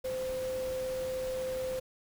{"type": "tone in noise", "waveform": "sine", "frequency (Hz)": 517, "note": "C5", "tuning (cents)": -21, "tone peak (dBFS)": -32, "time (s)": [0.04, 1.8], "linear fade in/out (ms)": 10, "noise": "pink", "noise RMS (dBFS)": -45, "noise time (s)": [0.04, 1.8], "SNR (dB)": 10, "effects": []}